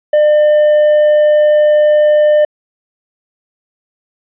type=tone; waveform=triangle; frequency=601 Hz; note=D5; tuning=40 cents sharp; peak=-4 dBFS; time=0.13-2.45 s; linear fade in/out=5 ms; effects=resampled to 8000 Hz